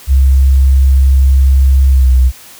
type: tone with pitch glide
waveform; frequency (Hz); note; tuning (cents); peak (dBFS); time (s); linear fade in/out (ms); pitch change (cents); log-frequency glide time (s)
sine; 66.9 to 63.73; C2 to C2; +39 to -45; -4; 0.07-2.32; 50; -84; 1.91-2.1
effects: white hiss -36 dBFS RMS until 2.59 s